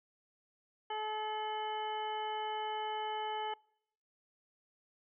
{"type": "harmonic tone", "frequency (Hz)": 430, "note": "A4", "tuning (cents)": -40, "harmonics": [1, 2, 3, 4, 5, 7], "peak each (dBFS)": [-43, -37, -49, -50, -51, -46], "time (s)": [0.9, 3.54], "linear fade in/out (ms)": 5, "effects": ["noise-tail reverb RT60 0.8 s tail -26 dB re dry"]}